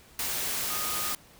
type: tone in noise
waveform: sine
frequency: 1238 Hz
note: D#6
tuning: 9 cents flat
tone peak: -37 dBFS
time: 0.7-1.13 s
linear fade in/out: 2 ms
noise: white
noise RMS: -31 dBFS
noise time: 0.19-1.15 s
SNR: -9 dB
effects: pink hiss -55 dBFS RMS until 1.39 s